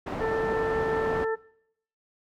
white low-pass noise, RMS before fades -33 dBFS, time 0.06-1.25 s, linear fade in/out 10 ms, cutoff 780 Hz, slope 12 dB/octave
harmonic tone, 444.5 Hz, A4, 18 cents sharp, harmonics 1 / 2 / 3 / 4, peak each -25 / -35 / -38 / -36 dBFS, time 0.2-1.36 s, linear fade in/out 20 ms
effects noise-tail reverb RT60 0.7 s tail -21 dB re dry

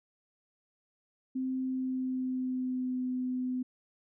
sine tone with pitch glide, 260 to 253.5 Hz, C4 to B3, -11 to +45 cents, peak -30 dBFS, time 1.35-3.63 s, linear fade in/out 10 ms, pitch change -44 cents, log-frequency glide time 1.6-3.03 s, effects none

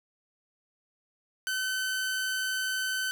sawtooth tone, 1524 Hz, G6, 49 cents flat, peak -25 dBFS, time 1.47-3.11 s, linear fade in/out 0 ms, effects none

